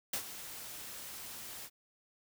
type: noise with ADSR envelope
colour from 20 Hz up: white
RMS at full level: -34 dBFS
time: 0.13-1.7 s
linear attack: 5 ms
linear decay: 85 ms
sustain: -12 dB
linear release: 53 ms
effects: none